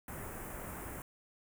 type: band-stop noise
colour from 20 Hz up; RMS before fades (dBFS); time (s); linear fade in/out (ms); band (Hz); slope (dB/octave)
pink; -44; 0.08-1.02; 2; 2100 to 8400; 24
effects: none